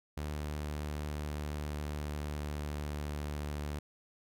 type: tone with pitch glide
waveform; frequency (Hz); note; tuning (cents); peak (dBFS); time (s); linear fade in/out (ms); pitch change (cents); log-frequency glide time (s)
sawtooth; 74.7 to 73.8; D2 to D2; +30 to +9; -32; 0.17-3.79; 5; -21; 0.67-3.45
effects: none